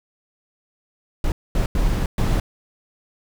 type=noise bursts at uneven times; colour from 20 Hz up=brown; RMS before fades=-19 dBFS; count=4; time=1.24-1.32 / 1.55-1.66 / 1.75-2.06 / 2.18-2.4 s; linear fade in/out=2 ms; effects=none